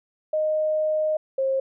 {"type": "tone pair in turn", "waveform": "sine", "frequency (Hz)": [619, 534.4], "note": ["D#5", "C5"], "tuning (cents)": [-9, 36], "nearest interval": "minor third", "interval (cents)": 255, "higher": "first", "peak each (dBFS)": -20, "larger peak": "neither", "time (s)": [[0.33, 1.17], [1.38, 1.6]], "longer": "first", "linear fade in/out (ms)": 5, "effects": []}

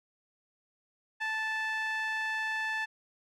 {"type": "tone with band-pass filter", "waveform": "sawtooth", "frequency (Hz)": 877, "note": "A5", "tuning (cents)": -6, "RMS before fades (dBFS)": -33, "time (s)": [1.2, 2.86], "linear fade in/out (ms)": 20, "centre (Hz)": 1900, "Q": 2.5, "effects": []}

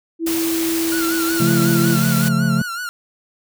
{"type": "tone with pitch glide", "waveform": "sine", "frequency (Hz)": [329.6, 336.5], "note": ["E4", "E4"], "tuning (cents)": [0, 36], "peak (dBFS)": -18, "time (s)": [0.19, 1.98], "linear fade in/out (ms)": 50, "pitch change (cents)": 36, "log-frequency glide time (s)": [1.33, 1.43]}
{"type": "noise", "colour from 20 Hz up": "white", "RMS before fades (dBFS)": -25, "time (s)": [0.26, 2.29], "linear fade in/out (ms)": 10}
{"type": "tone with vibrato", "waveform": "45% pulse", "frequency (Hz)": 1416, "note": "F6", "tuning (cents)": 23, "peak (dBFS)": -24, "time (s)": [0.92, 2.89], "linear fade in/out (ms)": 0, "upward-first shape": "sine", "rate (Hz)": 5.4, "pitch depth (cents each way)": 80}
{"type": "chord", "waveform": "triangle", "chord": "Db augmented", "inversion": "none", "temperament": "equal", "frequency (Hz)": [138.59, 174.61, 220], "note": ["Db3", "F3", "A3"], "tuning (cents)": [0, 0, 0], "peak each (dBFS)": -17, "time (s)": [1.4, 2.62], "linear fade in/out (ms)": 5}
{"effects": []}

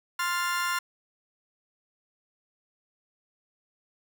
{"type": "chord", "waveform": "35% pulse", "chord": "F major", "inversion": "second", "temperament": "equal", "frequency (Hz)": [1046.5, 1396.9, 1760], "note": ["C6", "F6", "A6"], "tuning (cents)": [0, 0, 0], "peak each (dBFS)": [-28, -28, -33], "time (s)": [0.19, 0.79], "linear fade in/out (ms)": 5, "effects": []}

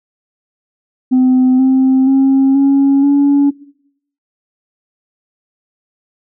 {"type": "tone with pitch steps", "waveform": "sine", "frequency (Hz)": [256.2, 262.6, 269.2, 276, 283], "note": ["C4", "C4", "C4", "C#4", "C#4"], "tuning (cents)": [-36, 6, 49, -7, 36], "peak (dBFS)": -5, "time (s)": [1.11, 3.51], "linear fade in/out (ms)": 20, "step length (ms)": 480, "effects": ["noise-tail reverb RT60 0.7 s tail -20 dB re dry", "tanh soft clip ceiling -5 dBFS"]}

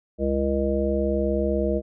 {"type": "harmonic tone with a mistuned harmonic", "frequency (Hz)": 68, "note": "C#2", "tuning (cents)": -33, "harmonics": [1, 3, 5, 7, 9], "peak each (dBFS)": [-27, -27, -27, -27, -27], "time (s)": [0.18, 1.82], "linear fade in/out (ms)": 50, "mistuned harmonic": 1, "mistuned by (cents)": 16, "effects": []}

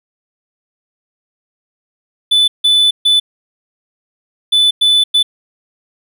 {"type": "tone bursts at uneven times", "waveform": "triangle", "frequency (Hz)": 3493, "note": "A7", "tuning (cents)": -13, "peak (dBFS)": -6, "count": 6, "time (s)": [[2.31, 2.48], [2.64, 2.91], [3.05, 3.2], [4.52, 4.71], [4.81, 5.04], [5.14, 5.23]], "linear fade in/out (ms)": 10, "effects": []}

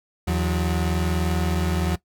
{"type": "tone pair together", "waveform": "35% pulse", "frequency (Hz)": [80.72, 181.2], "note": ["E2", "F#3"], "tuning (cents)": [-36, -36], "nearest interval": "octave + major second", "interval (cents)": 1400, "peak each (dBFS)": [-21, -23], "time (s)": [0.27, 1.96], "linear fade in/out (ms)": 10, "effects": ["noise-tail reverb RT60 0.1 s tail -18 dB re dry"]}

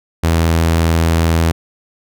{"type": "tone", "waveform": "sawtooth", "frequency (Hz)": 82.4, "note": "E2", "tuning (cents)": 0, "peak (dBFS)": -7, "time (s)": [0.23, 1.52], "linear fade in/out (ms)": 10, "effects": []}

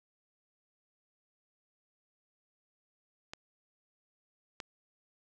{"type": "clicks", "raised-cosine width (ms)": 0.2, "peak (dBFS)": [-24, -22], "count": 2, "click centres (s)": [3.335, 4.602], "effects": []}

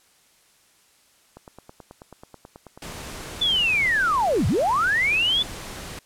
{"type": "click train", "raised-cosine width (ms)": 1, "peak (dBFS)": -27, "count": 28, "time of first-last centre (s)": [1.37, 4.289], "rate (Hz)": 9.25}
{"type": "noise", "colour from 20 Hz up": "pink", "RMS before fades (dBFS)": -36, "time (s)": [2.82, 5.99], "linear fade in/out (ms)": 2}
{"type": "linear two-way sweep", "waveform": "sine", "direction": "down then up", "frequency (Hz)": [3520, 73.42, 3520], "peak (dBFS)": -18, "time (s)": [3.41, 5.43], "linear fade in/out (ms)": 10, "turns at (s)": 4.47}
{"effects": ["white hiss -59 dBFS RMS until 6.05 s", "low-pass 11000 Hz 12 dB/octave"]}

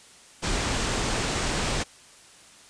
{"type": "low-pass noise", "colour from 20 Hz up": "pink", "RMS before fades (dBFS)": -27, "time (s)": [0.42, 1.84], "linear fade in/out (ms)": 20, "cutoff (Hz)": 9000, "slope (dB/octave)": 48, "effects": ["white hiss -51 dBFS RMS until 2.69 s", "resampled to 22050 Hz"]}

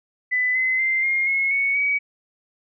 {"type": "tone with pitch steps", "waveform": "sine", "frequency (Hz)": [2000, 2042, 2085, 2129, 2173, 2219, 2266], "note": ["B6", "C7", "C7", "C7", "C#7", "C#7", "C#7"], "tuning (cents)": [21, -43, -7, 30, -35, 1, 37], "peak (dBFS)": -18, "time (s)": [0.31, 1.99], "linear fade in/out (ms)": 20, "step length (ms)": 240, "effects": []}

